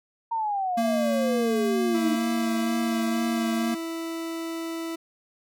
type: exponential sweep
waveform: sine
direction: down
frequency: 932.3 to 300 Hz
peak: -24 dBFS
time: 0.31-2.16 s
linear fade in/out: 10 ms
type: tone with vibrato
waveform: square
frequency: 230 Hz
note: A#3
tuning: 23 cents flat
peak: -25 dBFS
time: 0.77-3.75 s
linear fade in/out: 10 ms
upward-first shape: sine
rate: 2.1 Hz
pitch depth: 18 cents each way
type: tone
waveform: 40% pulse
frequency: 329.6 Hz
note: E4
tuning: in tune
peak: -29 dBFS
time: 1.94-4.96 s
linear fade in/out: 10 ms
effects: none